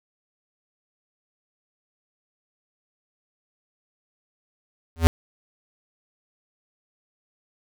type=tone with exponential growth; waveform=square; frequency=82.41 Hz; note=E2; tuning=in tune; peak=-7 dBFS; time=4.96-5.07 s; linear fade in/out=0 ms; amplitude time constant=22 ms; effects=none